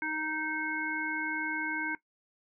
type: harmonic tone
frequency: 311.1 Hz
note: D#4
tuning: in tune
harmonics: 1 / 3 / 5 / 7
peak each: -38 / -39 / -34 / -36 dBFS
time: 0.02-1.95 s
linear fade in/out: 2 ms
effects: noise-tail reverb RT60 0.1 s tail -17 dB re dry